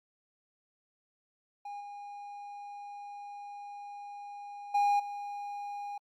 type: tone with level steps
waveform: triangle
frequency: 815 Hz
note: G#5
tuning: 33 cents flat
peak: -37 / -40 / -22 / -35 dBFS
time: 1.65-5.98 s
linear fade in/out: 5 ms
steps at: 1.8 / 4.74 / 4.99 s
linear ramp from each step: 10 ms
effects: Opus 48 kbps